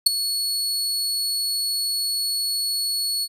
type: tone with ADSR envelope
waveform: sawtooth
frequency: 4387 Hz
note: C#8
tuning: 19 cents flat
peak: -5 dBFS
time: 0.06-3.28 s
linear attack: 8 ms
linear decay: 11 ms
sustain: -14 dB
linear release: 48 ms
effects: resampled to 32000 Hz